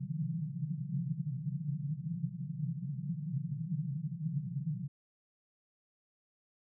pink band-pass noise, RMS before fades -37 dBFS, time 0-4.88 s, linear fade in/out 10 ms, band 130 to 180 Hz, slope 96 dB/octave, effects none

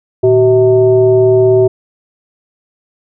sine tone with frequency modulation, 379.6 Hz, F#4, 44 cents sharp, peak -5 dBFS, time 0.23-1.68 s, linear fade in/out 10 ms, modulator 265 Hz, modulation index 0.66, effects none

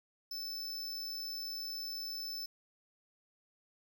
square tone, 5274 Hz, E8, in tune, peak -39 dBFS, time 0.31-2.46 s, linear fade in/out 5 ms, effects 11-bit

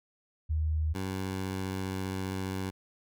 sine / 15% pulse tone pair in turn, 78 / 94.93 Hz, D#2 / F#2, +5 / +45 cents, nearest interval minor third, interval 340 cents, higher second, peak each -26 dBFS, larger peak neither, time 0.49-0.94 / 0.94-2.71 s, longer second, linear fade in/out 20 ms, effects none

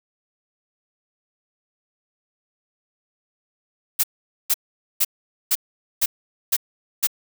blue noise bursts, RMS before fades -18 dBFS, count 7, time 3.99-7.072 s, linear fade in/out 10 ms, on 46 ms, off 460 ms, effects none

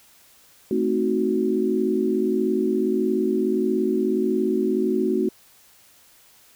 sine chord, A diminished seventh, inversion none, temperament equal with one note detuned, 220 / 261.6 / 313.1 / 370 Hz, A3 / C4 / Eb4 / Gb4, 0 / 0 / +11 / 0 cents, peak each -25 / -26 / -27 / -22 dBFS, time 0.71-5.29 s, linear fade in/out 2 ms, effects white hiss -54 dBFS RMS until 6.55 s

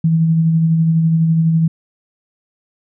sine tone with tremolo, 162.7 Hz, E3, 22 cents flat, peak -9 dBFS, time 0.04-1.68 s, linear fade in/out 5 ms, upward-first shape sine, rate 12 Hz, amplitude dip 30%, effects none

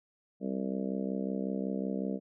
harmonic tone, 65.41 Hz, C2, in tune, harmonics 3 / 4 / 5 / 6 / 7 / 8 / 9 / 10, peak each -34 / -37 / -42 / -44 / -40 / -47 / -43 / -49 dBFS, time 0.4-2.2 s, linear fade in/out 50 ms, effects none

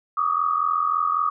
sine tone cluster, 1145 / 1230 / 1274 Hz, D6 / D#6 / D#6, -44 / -20 / +41 cents, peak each -24 / -22 / -27 dBFS, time 0.17-1.3 s, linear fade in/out 5 ms, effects none

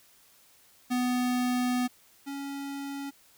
square tone pair in turn, 248.5 / 278.9 Hz, B3 / C#4, +11 / +11 cents, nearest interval major second, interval 200 cents, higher second, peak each -26 / -35 dBFS, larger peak first, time 0.9-1.88 / 2.26-3.11 s, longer first, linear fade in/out 20 ms, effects white hiss -60 dBFS RMS until 3.37 s

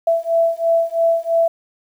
sine beating tone pair, 664 / 667 Hz, E5 / E5, +12 / +20 cents, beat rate 3 Hz, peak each -17 dBFS, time 0.07-1.48 s, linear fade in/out 5 ms, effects 8-bit

